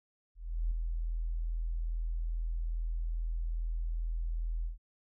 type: tone with ADSR envelope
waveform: sine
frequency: 41.2 Hz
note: E1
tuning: in tune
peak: -27 dBFS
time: 0.35-4.78 s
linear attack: 360 ms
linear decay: 5 ms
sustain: -4 dB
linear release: 130 ms
effects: none